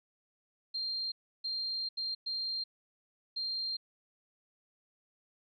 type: tone bursts at uneven times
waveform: sine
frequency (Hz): 4186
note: C8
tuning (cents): 0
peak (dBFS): -33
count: 5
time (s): 0.74-1.12 / 1.44-1.89 / 1.97-2.15 / 2.26-2.64 / 3.36-3.77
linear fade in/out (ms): 10
effects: none